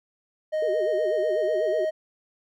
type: tone with pitch glide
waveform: triangle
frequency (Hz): 621 to 626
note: D#5 to D#5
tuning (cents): -3 to +10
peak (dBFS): -21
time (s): 0.52-1.91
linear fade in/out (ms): 20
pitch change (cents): +13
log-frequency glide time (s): 1.36-1.67
type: tone with vibrato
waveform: sine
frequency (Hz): 420.5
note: G#4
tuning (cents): +22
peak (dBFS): -26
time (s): 0.62-1.85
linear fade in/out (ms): 5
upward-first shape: sine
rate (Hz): 8.1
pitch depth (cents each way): 250
effects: none